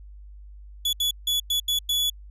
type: tone bursts at uneven times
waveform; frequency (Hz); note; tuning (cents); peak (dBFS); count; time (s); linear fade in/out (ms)
40% pulse; 3413; G#7; +47; -20; 6; 0.85-0.93 / 1-1.11 / 1.27-1.4 / 1.5-1.6 / 1.68-1.79 / 1.89-2.1; 5
effects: added 50 Hz sine -41 dBFS peak until 2.3 s